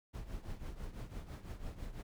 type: noise with tremolo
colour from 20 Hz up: brown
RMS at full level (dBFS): -41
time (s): 0.13-2.03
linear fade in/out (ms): 20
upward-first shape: triangle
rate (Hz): 6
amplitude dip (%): 80
effects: none